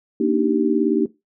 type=chord; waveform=sine; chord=Eb major seventh; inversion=second; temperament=just; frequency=233.3 / 291.7 / 311.1 / 388.9 Hz; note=Bb3 / D4 / Eb4 / G4; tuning=+2 / -12 / 0 / -14 cents; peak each=-21 dBFS; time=0.2-1.06 s; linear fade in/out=5 ms; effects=noise-tail reverb RT60 0.2 s tail -17 dB re dry